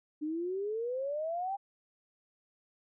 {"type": "exponential sweep", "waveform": "sine", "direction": "up", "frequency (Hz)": [296.1, 806], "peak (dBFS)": -32, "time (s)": [0.21, 1.57], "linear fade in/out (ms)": 20, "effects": []}